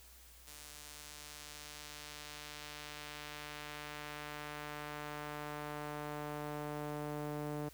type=tone with band-pass filter sweep; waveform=sawtooth; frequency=148.6 Hz; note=D3; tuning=21 cents sharp; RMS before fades=-45 dBFS; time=0.47-7.69 s; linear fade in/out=5 ms; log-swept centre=9900 to 450 Hz; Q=0.71; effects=added 60 Hz sine -60 dBFS peak until 7.73 s + white hiss -60 dBFS RMS until 7.73 s